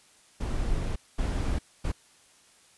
brown noise bursts at uneven times, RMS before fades -28 dBFS, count 3, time 0.4-0.96 / 1.18-1.59 / 1.84-1.92 s, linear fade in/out 10 ms, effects white hiss -59 dBFS RMS until 2.77 s + resampled to 24000 Hz

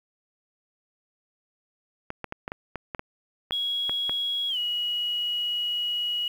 clicks, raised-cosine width 0.5 ms, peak -17 dBFS, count 11, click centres 2.104 / 2.243 / 2.324 / 2.479 / 2.519 / 2.757 / 2.948 / 2.994 / 3.509 / 3.895 / 4.095 s
sine tone with pitch glide, 3322 to 2909 Hz, G#7 to F#7, 0 to -30 cents, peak -25 dBFS, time 3.52-6.28 s, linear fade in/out 2 ms, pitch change -230 cents, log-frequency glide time 4.49-4.58 s
effects 8-bit

